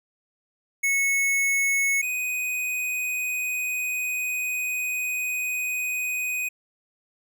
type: tone pair in turn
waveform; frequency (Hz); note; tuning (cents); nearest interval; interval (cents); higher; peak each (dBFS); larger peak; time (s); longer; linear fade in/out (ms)
square; 2200 / 2496; C#7 / D#7; -14 / +5; major second; 219; second; -21 / -26; first; 0.83-2.02 / 2.02-6.49; second; 10
effects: none